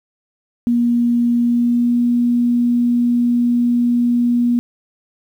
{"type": "tone with pitch glide", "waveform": "sine", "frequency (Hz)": [238.4, 240.6], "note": ["A#3", "B3"], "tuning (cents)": [39, -45], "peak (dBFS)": -12, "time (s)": [0.67, 4.59], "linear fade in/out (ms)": 0, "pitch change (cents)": 16, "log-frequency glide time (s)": [1.41, 1.99], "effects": ["8-bit"]}